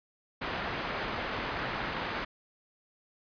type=low-pass noise; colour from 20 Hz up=white; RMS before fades=-35 dBFS; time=0.41-2.25 s; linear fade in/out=10 ms; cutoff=1800 Hz; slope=12 dB/octave; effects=resampled to 11025 Hz